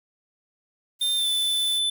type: noise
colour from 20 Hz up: blue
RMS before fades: -38 dBFS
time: 0.99-1.81 s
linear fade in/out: 50 ms
type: tone with pitch glide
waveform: square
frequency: 3600 to 3514 Hz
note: A7 to A7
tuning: +39 to -3 cents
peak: -22 dBFS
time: 1.01-1.9 s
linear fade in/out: 5 ms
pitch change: -42 cents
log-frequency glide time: 1.17-1.28 s
effects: none